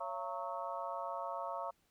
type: harmonic tone with a mistuned harmonic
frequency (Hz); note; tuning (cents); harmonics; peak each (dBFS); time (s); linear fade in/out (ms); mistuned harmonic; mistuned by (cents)
184.3; F#3; -7; 3 / 4 / 5 / 6 / 7; -45 / -43 / -43 / -44 / -48; 0-1.71; 10; 4; -140
effects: pink hiss -75 dBFS RMS until 1.9 s